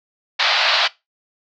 white band-pass noise, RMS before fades -17 dBFS, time 0.39-0.88 s, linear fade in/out 10 ms, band 610 to 4600 Hz, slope 48 dB/octave, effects noise-tail reverb RT60 0.2 s tail -19 dB re dry

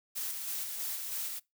blue noise with tremolo, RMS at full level -36 dBFS, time 0.15-1.4 s, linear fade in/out 20 ms, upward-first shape square, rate 3.1 Hz, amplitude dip 30%, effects noise-tail reverb RT60 0.2 s tail -23 dB re dry

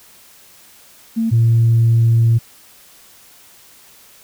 sine tone pair in turn, 226.1 / 115.09 Hz, A3 / A#2, +47 / -22 cents, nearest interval octave, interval 1169 cents, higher first, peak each -14 / -8 dBFS, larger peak second, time 1.16-1.31 / 1.31-2.39 s, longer second, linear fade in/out 20 ms, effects tanh soft clip ceiling -6 dBFS + white hiss -46 dBFS RMS until 4.23 s

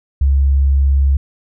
sine tone, 68.7 Hz, C#2, 15 cents flat, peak -9 dBFS, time 0.21-1.17 s, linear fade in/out 5 ms, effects none

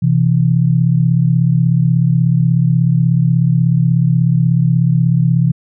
sine tone pair together, 128.35 / 164.81 Hz, C3 / E3, -33 / 0 cents, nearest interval major third, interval 433 cents, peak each -12 dBFS, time 0.02-5.52 s, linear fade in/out 10 ms, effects none

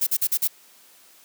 violet noise bursts, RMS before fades -21 dBFS, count 5, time 0.01-0.477 s, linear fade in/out 10 ms, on 59 ms, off 43 ms, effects white hiss -53 dBFS RMS until 1.24 s + high-pass 200 Hz 12 dB/octave

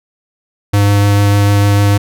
square tone with vibrato, 101.5 Hz, G#2, 39 cents flat, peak -8 dBFS, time 0.73-1.98 s, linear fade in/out 10 ms, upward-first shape triangle, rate 6.7 Hz, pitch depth 9 cents each way, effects none

